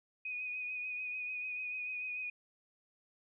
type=tone with vibrato; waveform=sine; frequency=2489 Hz; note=D#7; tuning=in tune; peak=-37 dBFS; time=0.25-2.3 s; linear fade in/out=5 ms; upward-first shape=triangle; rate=6.8 Hz; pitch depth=31 cents each way; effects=none